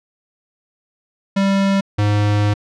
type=tone pair in turn; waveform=square; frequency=196 / 103.83 Hz; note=G3 / G#2; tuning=0 / 0 cents; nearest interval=major seventh; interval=1100 cents; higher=first; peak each=-14 dBFS; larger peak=neither; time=1.36-1.81 / 1.98-2.54 s; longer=second; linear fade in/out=10 ms; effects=low-pass 5000 Hz 12 dB/octave